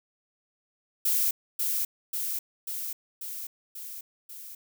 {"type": "noise with echo", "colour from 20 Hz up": "violet", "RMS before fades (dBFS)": -25, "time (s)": [1.05, 1.31], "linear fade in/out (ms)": 5, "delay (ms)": 540, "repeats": 6, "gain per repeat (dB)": -3, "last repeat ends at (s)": 4.55, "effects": []}